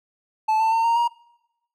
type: tone with pitch steps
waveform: triangle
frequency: 872 / 889.8 / 908 / 926.5 / 945.4 Hz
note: A5 / A5 / A#5 / A#5 / A#5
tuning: -16 / +19 / -46 / -11 / +24 cents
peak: -15 dBFS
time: 0.48-1.08 s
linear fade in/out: 10 ms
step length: 120 ms
effects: noise-tail reverb RT60 0.9 s tail -24 dB re dry